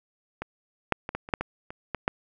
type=clicks; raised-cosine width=0.5 ms; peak=-17 / -6 / -17 / -15 / -26 / -6 / -14 / -23 / -14 / -8 dBFS; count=10; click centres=0.42 / 0.923 / 1.091 / 1.15 / 1.289 / 1.338 / 1.41 / 1.705 / 1.947 / 2.079 s; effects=none